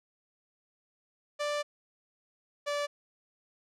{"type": "tone pair in turn", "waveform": "sawtooth", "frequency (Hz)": [588, 580.6], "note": ["D5", "D5"], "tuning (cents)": [2, -20], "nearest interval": "unison", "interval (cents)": 22, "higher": "first", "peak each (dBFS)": -26, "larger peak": "neither", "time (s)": [[1.39, 1.63], [2.66, 2.87]], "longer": "first", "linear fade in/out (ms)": 20, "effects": ["low-pass 7000 Hz 12 dB/octave"]}